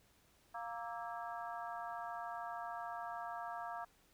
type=harmonic tone with a mistuned harmonic; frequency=233.1 Hz; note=A#3; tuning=in tune; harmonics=3 / 4 / 5 / 6 / 7; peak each=-45 / -47 / -49 / -51 / -52 dBFS; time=0.54-3.85 s; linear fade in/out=10 ms; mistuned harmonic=6; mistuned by=-100 cents; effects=pink hiss -70 dBFS RMS until 4.13 s